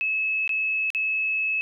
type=tone with dropouts; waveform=sine; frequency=2591 Hz; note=E7; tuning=30 cents flat; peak=-22 dBFS; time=0.01-1.61 s; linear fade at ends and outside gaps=0 ms; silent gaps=0.477-0.493 / 0.903-0.948 s; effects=none